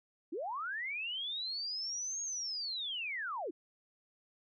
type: linear two-way sweep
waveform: sine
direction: up then down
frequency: 279.5 to 6610 to 279.5 Hz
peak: -36 dBFS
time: 0.32-3.51 s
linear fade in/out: 10 ms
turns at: 2.22 s
effects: none